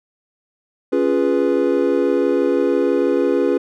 triangle chord, C# dominant seventh, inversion none, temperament equal, 277.2 / 349.2 / 415.3 / 493.9 Hz, C#4 / E#4 / G#4 / B4, 0 / 0 / 0 / 0 cents, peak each -18 dBFS, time 0.92-3.58 s, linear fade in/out 10 ms, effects none

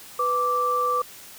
sine tone pair together, 495.4 / 1170.1 Hz, B4 / D6, +5 / -7 cents, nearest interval octave + minor third, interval 1488 cents, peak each -27 / -21 dBFS, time 0.19-1.02 s, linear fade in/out 5 ms, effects white hiss -44 dBFS RMS until 1.38 s

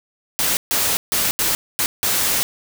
white noise bursts at uneven times, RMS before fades -19 dBFS, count 6, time 0.39-0.57 / 0.71-0.97 / 1.12-1.31 / 1.39-1.55 / 1.79-1.86 / 2.03-2.43 s, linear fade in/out 0 ms, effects none

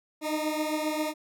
20% pulse beating tone pair, 305.2 / 312.7 Hz, D#4 / D#4, -33 / +9 cents, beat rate 7.5 Hz, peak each -24 / -28 dBFS, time 0.21-1.14 s, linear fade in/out 50 ms, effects none

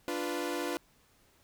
sawtooth chord, B diminished, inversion first, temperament equal, 293.7 / 349.2 / 493.9 Hz, D4 / F4 / B4, 0 / 0 / 0 cents, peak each -33 / -32 / -34 dBFS, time 0.08-0.77 s, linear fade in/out 0 ms, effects pink hiss -66 dBFS RMS until 1.43 s

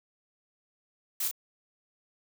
blue noise with echo, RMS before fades -31 dBFS, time 1.2-1.28 s, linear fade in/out 5 ms, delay 33 ms, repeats 1, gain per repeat -3 dB, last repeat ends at 1.313 s, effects none

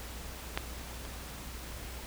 clicks, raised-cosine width 0.3 ms, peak -14 / -29 dBFS, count 2, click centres 0.575 / 1.052 s, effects added 60 Hz sine -44 dBFS peak until 2.06 s + pink hiss -45 dBFS RMS until 2.06 s

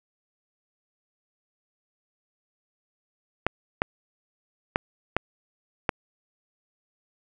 clicks, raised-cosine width 0.5 ms, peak -6 dBFS, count 5, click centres 3.466 / 3.819 / 4.759 / 5.166 / 5.892 s, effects none

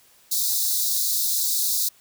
white high-pass noise, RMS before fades -23 dBFS, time 0.31-1.89 s, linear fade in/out 10 ms, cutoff 3700 Hz, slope 96 dB/octave, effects white hiss -56 dBFS RMS until 2 s

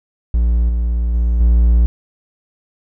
triangle tone with level steps, 58.27 Hz, A#1, in tune, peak -9 / -12 / -10 / -6 dBFS, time 0.34-1.86 s, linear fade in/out 0 ms, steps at 0.69 / 1.14 / 1.4 s, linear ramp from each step 5 ms, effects none

